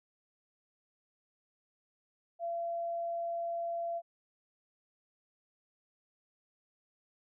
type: tone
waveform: sine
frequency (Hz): 680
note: F5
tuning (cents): -46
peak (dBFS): -33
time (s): 2.39-4.02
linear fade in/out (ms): 50
effects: none